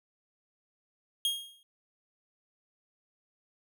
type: tone with exponential decay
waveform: 45% pulse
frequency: 3254 Hz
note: G#7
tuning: 36 cents flat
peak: -24 dBFS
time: 1.25-1.63 s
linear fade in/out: 1 ms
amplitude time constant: 82 ms
effects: none